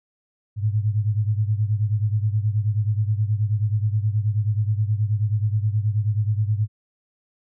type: beating tone pair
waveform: sine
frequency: 103.83 / 113.23 Hz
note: G#2 / A#2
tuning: 0 / -50 cents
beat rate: 9.4 Hz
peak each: -20 / -24 dBFS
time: 0.56-6.68 s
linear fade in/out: 50 ms
effects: none